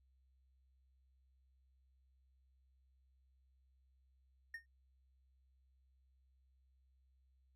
triangle tone with exponential decay, 1837 Hz, A#6, 26 cents flat, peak -39 dBFS, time 4.54-4.66 s, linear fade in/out 5 ms, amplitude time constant 24 ms, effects added 65 Hz sine -70 dBFS peak until 7.55 s

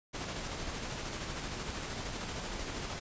pink noise with tremolo, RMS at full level -38 dBFS, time 0.13-3 s, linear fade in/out 20 ms, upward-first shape square, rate 13 Hz, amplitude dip 25%, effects resampled to 16000 Hz

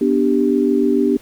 sine chord, G major, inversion first, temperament equal, 246.9 / 293.7 / 392 Hz, B3 / D4 / G4, 0 / 0 / 0 cents, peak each -17 dBFS, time 0.01-1.17 s, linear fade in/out 5 ms, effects pink hiss -46 dBFS RMS until 1.21 s

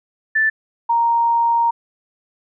sine tone pair in turn, 1760 / 932.3 Hz, A6 / A#5, 0 / 0 cents, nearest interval major seventh, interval 1100 cents, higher first, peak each -13 dBFS, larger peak neither, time 0.35-0.5 / 0.89-1.71 s, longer second, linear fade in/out 10 ms, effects none

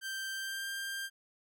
sawtooth tone with pitch glide, 1568 to 1589 Hz, G6 to G6, 0 to +23 cents, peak -33 dBFS, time 0.01-1.1 s, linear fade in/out 50 ms, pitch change +23 cents, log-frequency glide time 0.33-0.68 s, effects none

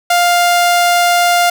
sawtooth tone, 701 Hz, F5, 6 cents sharp, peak -5 dBFS, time 0.1-1.5 s, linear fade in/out 5 ms, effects none

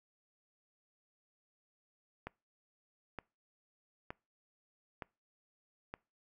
click train, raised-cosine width 0.5 ms, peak -26 dBFS, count 5, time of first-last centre 2.27-5.94 s, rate 1.09 Hz, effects noise-tail reverb RT60 0.3 s tail -25 dB re dry

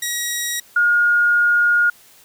10% pulse / sine tone pair in turn, 1907 / 1428.6 Hz, A#6 / F6, +39 / +39 cents, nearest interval perfect fourth, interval 500 cents, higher first, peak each -12 dBFS, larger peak neither, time 0.02-0.6 / 0.76-1.9 s, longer second, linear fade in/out 5 ms, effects white hiss -49 dBFS RMS until 2.24 s

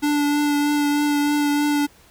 square tone with vibrato, 292 Hz, D4, 10 cents flat, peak -18 dBFS, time 0.02-1.87 s, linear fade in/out 20 ms, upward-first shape triangle, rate 3.2 Hz, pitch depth 17 cents each way, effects pink hiss -52 dBFS RMS until 2.1 s

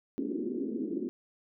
pink band-pass noise, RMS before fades -34 dBFS, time 0.18-1.09 s, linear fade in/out 0 ms, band 230 to 380 Hz, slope 48 dB/octave, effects none

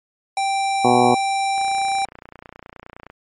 square tone, 784 Hz, G5, in tune, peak -19 dBFS, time 0.37-2.05 s, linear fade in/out 2 ms
harmonic tone, 122.8 Hz, B2, 9 cents flat, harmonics 1 / 2 / 3 / 4 / 5 / 6 / 7 / 8 / 9, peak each -27 / -19 / -20 / -21 / -26 / -17 / -22 / -26 / -27 dBFS, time 0.84-1.15 s, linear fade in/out 10 ms
click train, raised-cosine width 0.5 ms, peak -23 dBFS, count 46, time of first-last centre 1.58-3.1 s, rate 29.6 Hz
effects MP3 48 kbps

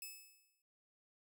5% pulse tone with exponential decay, 2600 Hz, E7, 24 cents flat, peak -35 dBFS, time 0.02-0.62 s, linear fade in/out 2 ms, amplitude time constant 130 ms, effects none

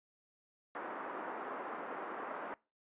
white band-pass noise, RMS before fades -43 dBFS, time 0.75-2.54 s, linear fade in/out 0 ms, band 260 to 1400 Hz, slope 24 dB/octave, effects noise-tail reverb RT60 0.3 s tail -23 dB re dry + resampled to 8000 Hz

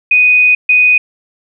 sine tone bursts at uneven times, 2489 Hz, D#7, in tune, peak -5 dBFS, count 2, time 0.11-0.55 / 0.69-0.98 s, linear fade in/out 5 ms, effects none

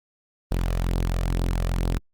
sawtooth tone with flanger, 43.52 Hz, F1, 5 cents flat, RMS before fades -24 dBFS, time 0.51-1.98 s, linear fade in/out 0 ms, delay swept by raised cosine 0.21 to 1.71 ms, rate 2.2 Hz, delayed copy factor +0.5, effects Opus 32 kbps

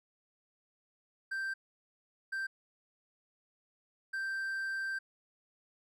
triangle tone bursts at uneven times, 1568 Hz, G6, in tune, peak -32 dBFS, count 3, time 1.31-1.54 / 2.32-2.47 / 4.13-4.99 s, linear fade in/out 10 ms, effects none

